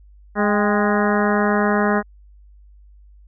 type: harmonic tone with a mistuned harmonic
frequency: 207.7 Hz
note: G#3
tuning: in tune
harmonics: 1 / 2 / 3 / 4 / 5 / 6 / 7 / 8 / 9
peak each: -19 / -22 / -24 / -25 / -26 / -27 / -27 / -28 / -29 dBFS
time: 0.35-2.03 s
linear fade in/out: 50 ms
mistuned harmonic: 4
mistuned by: -61 cents
effects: added 50 Hz sine -44 dBFS peak until 3.27 s